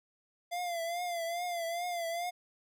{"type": "tone with vibrato", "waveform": "square", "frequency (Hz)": 689, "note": "F5", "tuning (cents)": -24, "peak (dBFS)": -34, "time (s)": [0.51, 2.31], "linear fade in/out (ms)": 20, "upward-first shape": "triangle", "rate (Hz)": 2.4, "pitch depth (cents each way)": 76, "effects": []}